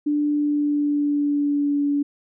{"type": "tone with pitch glide", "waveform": "sine", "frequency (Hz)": [294.7, 286.8], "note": ["D4", "D4"], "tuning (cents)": [6, -41], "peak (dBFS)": -18, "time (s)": [0.06, 2.03], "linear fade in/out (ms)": 10, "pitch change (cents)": -47, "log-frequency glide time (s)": [0.29, 1.85], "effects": []}